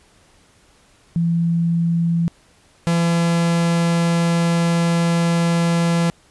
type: tone pair in turn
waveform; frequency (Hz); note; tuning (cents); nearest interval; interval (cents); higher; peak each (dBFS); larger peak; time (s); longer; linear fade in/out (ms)
sine / 45% pulse; 168.4 / 169.14; E3 / E3; +37 / +45; unison; 8; second; -15; neither; 1.16-2.28 / 2.87-6.1; second; 0
effects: pink hiss -54 dBFS RMS until 6.3 s + resampled to 24000 Hz